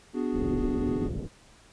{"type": "chord", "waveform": "triangle", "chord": "G# half-diminished seventh", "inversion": "first", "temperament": "equal with one note detuned", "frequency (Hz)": [247.8, 293.7, 370, 415.3], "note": ["B3", "D4", "F#4", "G#4"], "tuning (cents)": [6, 0, 0, 0], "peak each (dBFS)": [-28, -30, -31, -34], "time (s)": [0.13, 1.1], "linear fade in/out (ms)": 50}
{"type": "low-pass noise", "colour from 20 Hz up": "pink", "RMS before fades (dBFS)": -32, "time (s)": [0.32, 1.29], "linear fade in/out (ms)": 50, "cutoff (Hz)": 410, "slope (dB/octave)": 24}
{"effects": ["pink hiss -56 dBFS RMS until 1.72 s", "resampled to 22050 Hz"]}